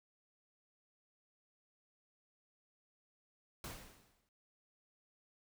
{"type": "noise with exponential decay", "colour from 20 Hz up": "pink", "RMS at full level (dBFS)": -44, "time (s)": [3.64, 4.29], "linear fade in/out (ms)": 2, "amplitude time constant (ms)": 140, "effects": ["noise-tail reverb RT60 0.4 s tail -23 dB re dry"]}